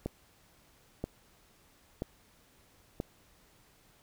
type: click train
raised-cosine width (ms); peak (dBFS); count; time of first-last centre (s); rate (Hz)
2; -20; 4; 0.06-3.001; 1.02
effects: pink hiss -64 dBFS RMS until 4.02 s